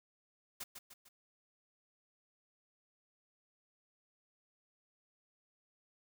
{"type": "noise with echo", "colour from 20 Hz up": "white", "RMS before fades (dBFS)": -43, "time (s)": [0.6, 0.64], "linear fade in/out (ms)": 10, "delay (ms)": 150, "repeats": 3, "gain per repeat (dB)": -6, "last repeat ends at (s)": 1.09, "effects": []}